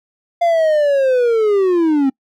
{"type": "linear sweep", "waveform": "triangle", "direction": "down", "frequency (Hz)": [695, 261.6], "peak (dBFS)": -9, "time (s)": [0.41, 2.1], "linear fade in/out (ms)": 10, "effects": ["noise-tail reverb RT60 0.1 s tail -26 dB re dry"]}